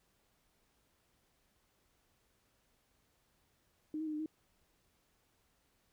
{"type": "tone with pitch steps", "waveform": "sine", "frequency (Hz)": [307.6, 316.7, 307.4, 302.4, 313.6], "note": ["D#4", "D#4", "D#4", "D#4", "D#4"], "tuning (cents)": [-20, 31, -21, -49, 14], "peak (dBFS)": -36, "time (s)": [3.94, 4.26], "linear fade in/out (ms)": 2, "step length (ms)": 64, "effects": ["pink hiss -75 dBFS RMS until 5.92 s"]}